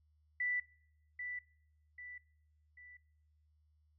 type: tone with echo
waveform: sine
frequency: 1975.5 Hz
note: B6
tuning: in tune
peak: -33 dBFS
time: 0.4-0.6 s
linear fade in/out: 5 ms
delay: 790 ms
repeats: 3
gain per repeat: -7 dB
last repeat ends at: 2.97 s
effects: noise-tail reverb RT60 0.8 s tail -23 dB re dry + added 76 Hz sine -69 dBFS peak until 3.98 s